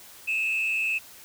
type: tone with frequency modulation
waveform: sine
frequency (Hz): 2601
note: E7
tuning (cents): -24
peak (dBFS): -22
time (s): 0.27-0.99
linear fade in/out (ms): 20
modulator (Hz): 120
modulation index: 0.68
effects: tanh soft clip ceiling -21 dBFS + white hiss -48 dBFS RMS until 1.24 s